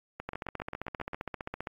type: two click trains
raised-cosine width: 0.5 ms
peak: -20 / -22 dBFS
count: 22 / 8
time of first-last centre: 0.29-1.672 / 0.2-1.133 s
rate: 15.2 / 7.5 Hz
effects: AAC 32 kbps